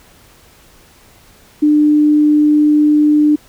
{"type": "tone", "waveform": "sine", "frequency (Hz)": 299.3, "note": "D4", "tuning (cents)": 33, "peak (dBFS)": -7, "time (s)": [1.62, 3.36], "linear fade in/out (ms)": 10, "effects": ["pink hiss -46 dBFS RMS until 3.48 s"]}